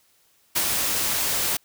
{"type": "noise with ADSR envelope", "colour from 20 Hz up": "white", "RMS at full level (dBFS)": -21, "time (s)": [0.55, 1.57], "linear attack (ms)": 17, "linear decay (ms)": 57, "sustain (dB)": -3, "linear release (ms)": 6, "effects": ["white hiss -62 dBFS RMS until 1.64 s"]}